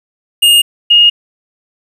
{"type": "tone pair in turn", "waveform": ["square", "sine"], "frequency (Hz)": [2840, 2855], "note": ["F7", "F7"], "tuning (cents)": [28, 37], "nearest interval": "unison", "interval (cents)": 9, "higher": "second", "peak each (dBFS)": [-5, -3], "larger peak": "second", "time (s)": [[0.42, 0.62], [0.9, 1.1]], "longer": "neither", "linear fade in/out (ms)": 10, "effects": ["resampled to 32000 Hz", "7-bit"]}